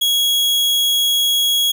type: tone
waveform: 40% pulse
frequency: 3322 Hz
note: G#7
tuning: in tune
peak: -13 dBFS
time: 0.01-1.72 s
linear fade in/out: 10 ms
effects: none